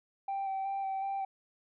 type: tone with vibrato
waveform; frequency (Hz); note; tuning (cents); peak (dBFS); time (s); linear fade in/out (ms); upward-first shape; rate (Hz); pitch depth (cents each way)
sine; 779; G5; -11; -30; 0.28-1.25; 5; square; 2.7; 14
effects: tanh soft clip ceiling -30 dBFS